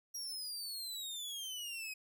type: exponential sweep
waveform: sawtooth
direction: down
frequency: 5700 to 2511 Hz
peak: -38 dBFS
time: 0.14-1.94 s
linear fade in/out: 10 ms
effects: none